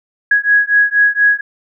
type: beating tone pair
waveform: sine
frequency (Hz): 1661.2 / 1665.4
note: G#6 / G#6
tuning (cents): 0 / +4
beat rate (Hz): 4.2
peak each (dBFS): -12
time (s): 0.31-1.41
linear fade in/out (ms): 5
effects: none